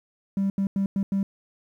triangle tone bursts at uneven times, 196 Hz, G3, in tune, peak -18 dBFS, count 5, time 0.37-0.5 / 0.58-0.67 / 0.76-0.86 / 0.96-1.03 / 1.12-1.23 s, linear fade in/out 2 ms, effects tanh soft clip ceiling -17 dBFS + 10-bit

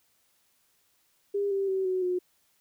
sine tone with pitch steps, 402.8 / 392 / 381.5 / 371.3 / 361.4 Hz, G4 / G4 / G4 / F#4 / F#4, +47 / 0 / -47 / +6 / -41 cents, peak -25 dBFS, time 1.34-2.19 s, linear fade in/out 10 ms, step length 170 ms, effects white hiss -69 dBFS RMS until 2.6 s

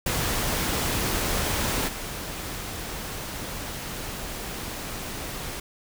pink noise with level steps, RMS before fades -26 / -34 dBFS, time 0.06-5.6 s, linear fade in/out 5 ms, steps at 1.87 s, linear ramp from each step 20 ms, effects none

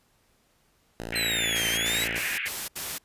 5% pulse tone, 56.8 Hz, A#1, 44 cents flat, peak -23 dBFS, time 1-2.19 s, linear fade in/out 0 ms
white band-pass noise, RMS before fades -31 dBFS, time 1.12-2.49 s, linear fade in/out 10 ms, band 1600 to 2700 Hz, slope 48 dB/octave
sawtooth exponential two-way sweep, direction down then up, 4144 to 3075 to 3963 Hz, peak -24 dBFS, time 1.15-2.05 s, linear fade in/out 10 ms, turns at 1.68 s
white noise bursts, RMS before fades -33 dBFS, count 5, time 1.55-2.984 s, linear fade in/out 10 ms, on 230 ms, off 71 ms
effects pink hiss -66 dBFS RMS until 3.04 s + resampled to 32000 Hz

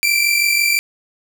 sawtooth tone pair together, 2325 / 2371 Hz, D7 / D7, -18 / +16 cents, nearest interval unison, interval 34 cents, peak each -13 dBFS, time 0.03-0.79 s, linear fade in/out 0 ms, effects none

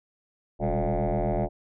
sine tone with frequency modulation, 277.8 Hz, C#4, 4 cents sharp, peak -21 dBFS, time 0.59-1.49 s, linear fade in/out 50 ms, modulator 80.5 Hz, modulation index 5.8, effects tanh soft clip ceiling -21 dBFS

